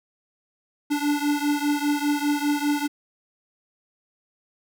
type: beating tone pair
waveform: square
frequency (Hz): 290.1 / 295.1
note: D4 / D4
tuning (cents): -21 / +8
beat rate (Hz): 5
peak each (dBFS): -24 / -26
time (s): 0.9-2.88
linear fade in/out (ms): 20
effects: none